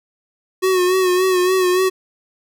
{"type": "tone with vibrato", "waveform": "square", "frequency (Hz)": 368.5, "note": "F#4", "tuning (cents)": -7, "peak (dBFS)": -14, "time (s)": [0.62, 1.9], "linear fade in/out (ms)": 20, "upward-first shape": "sine", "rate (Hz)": 3.5, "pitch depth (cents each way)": 45, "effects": []}